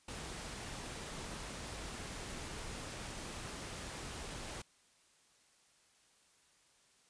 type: noise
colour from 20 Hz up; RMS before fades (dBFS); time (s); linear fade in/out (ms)
pink; -45; 0.08-4.62; 5
effects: white hiss -69 dBFS RMS until 7.09 s + resampled to 22050 Hz